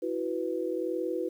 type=chord; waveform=sine; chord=E suspended second; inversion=none; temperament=just; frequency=329.6 / 370.8 / 494.4 Hz; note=E4 / F#4 / B4; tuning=0 / +4 / +2 cents; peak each=-33 dBFS; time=0.02-1.29 s; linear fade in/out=10 ms; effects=10-bit

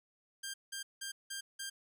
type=tone bursts; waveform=10% pulse; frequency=1593 Hz; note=G6; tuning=27 cents sharp; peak=-31 dBFS; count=5; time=0.43-1.7 s; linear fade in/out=10 ms; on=110 ms; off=180 ms; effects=none

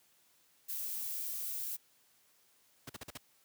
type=noise; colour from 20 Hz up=violet; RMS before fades=-39 dBFS; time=0.68-1.77 s; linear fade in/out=20 ms
type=noise bursts; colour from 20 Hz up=pink; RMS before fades=-44 dBFS; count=5; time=2.87-3.175 s; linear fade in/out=5 ms; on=25 ms; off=45 ms
effects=white hiss -69 dBFS RMS until 3.44 s + high-pass 80 Hz 12 dB/octave

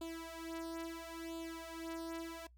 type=tone with flanger; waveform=sawtooth; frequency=329.6 Hz; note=E4; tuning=in tune; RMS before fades=-45 dBFS; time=0.01-2.47 s; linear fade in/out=5 ms; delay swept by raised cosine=0.26 to 3.26 ms; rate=0.74 Hz; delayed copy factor=+0.85; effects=noise-tail reverb RT60 0.1 s tail -21 dB re dry + added 60 Hz sine -60 dBFS peak until 2.57 s

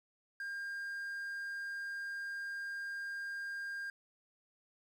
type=tone with quantisation; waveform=triangle; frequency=1605 Hz; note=G6; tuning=40 cents sharp; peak=-37 dBFS; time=0.4-3.9 s; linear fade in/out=2 ms; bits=11; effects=none

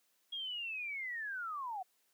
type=linear sweep; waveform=sine; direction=down; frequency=3300 to 718 Hz; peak=-38 dBFS; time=0.32-1.83 s; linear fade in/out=10 ms; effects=white hiss -75 dBFS RMS until 2.13 s + high-pass 200 Hz 12 dB/octave

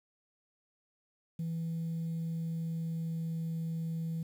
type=tone with pitch glide; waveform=sine; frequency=164.81 to 163.67 Hz; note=E3 to E3; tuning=0 to -12 cents; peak=-31 dBFS; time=1.39-4.23 s; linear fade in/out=5 ms; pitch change=-12 cents; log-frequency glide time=1.76-3.38 s; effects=tanh soft clip ceiling -31 dBFS + 10-bit

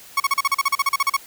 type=tone bursts; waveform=30% pulse; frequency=1108.7 Hz; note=C#6; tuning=in tune; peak=-13 dBFS; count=15; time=0.17-1.167 s; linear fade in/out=5 ms; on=31 ms; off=38 ms; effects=white hiss -44 dBFS RMS until 1.26 s

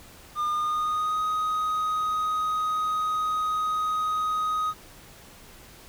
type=tone with pitch glide; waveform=triangle; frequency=1209 to 1253.1 Hz; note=D6 to D#6; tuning=+50 to +12 cents; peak=-22 dBFS; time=0.35-4.74 s; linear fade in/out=50 ms; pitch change=+62 cents; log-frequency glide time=0.46-1.2 s; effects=pink hiss -49 dBFS RMS until 5.88 s

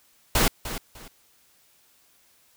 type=noise with echo; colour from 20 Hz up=pink; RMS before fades=-20 dBFS; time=0.35-0.48 s; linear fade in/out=2 ms; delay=300 ms; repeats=2; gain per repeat=-12 dB; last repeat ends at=1.08 s; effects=white hiss -61 dBFS RMS until 2.56 s

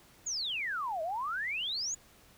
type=exponential two-way sweep; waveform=sine; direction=down then up; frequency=7020 to 616 to 7020 Hz; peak=-32 dBFS; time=0.26-1.95 s; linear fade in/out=10 ms; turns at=1.02 s; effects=pink hiss -60 dBFS RMS until 2.37 s

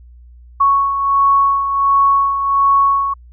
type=beating tone pair; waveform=sine; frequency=1108.7 / 1110.1 Hz; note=C#6 / C#6; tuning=0 / +2 cents; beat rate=1.4 Hz; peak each=-11 / -19 dBFS; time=0.6-3.14 s; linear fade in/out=10 ms; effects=added 60 Hz sine -38 dBFS peak until 3.32 s

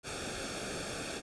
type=noise with comb filter; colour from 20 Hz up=pink; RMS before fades=-39 dBFS; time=0.03-1.22 s; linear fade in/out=50 ms; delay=1 ms; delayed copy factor=-0.7; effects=resampled to 22050 Hz

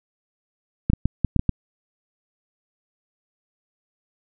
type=clicks; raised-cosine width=5 ms; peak=-6 dBFS; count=7; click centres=0.9 / 0.934 / 1.056 / 1.247 / 1.363 / 1.394 / 1.493 s; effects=none

